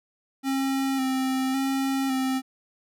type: tone with vibrato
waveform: square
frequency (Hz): 265.9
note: C4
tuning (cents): +28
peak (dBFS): -24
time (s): 0.43-2.42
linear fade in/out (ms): 50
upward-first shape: square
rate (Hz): 0.9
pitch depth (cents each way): 23
effects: none

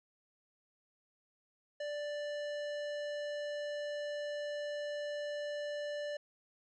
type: tone with hard clipping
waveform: sine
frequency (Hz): 587.3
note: D5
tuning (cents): 0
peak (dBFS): -39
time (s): 1.8-6.17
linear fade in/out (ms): 5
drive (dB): 15
effects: resampled to 22050 Hz

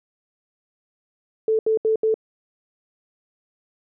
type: tone bursts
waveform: sine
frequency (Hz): 440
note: A4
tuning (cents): 0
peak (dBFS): -16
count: 4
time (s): 1.48-2.142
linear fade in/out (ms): 2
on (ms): 110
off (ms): 74
effects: none

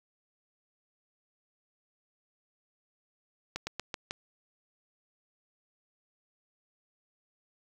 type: slowing click train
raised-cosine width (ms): 0.2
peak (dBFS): -17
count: 5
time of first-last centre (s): 3.56-4.109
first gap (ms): 110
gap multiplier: 1.15
effects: 8-bit

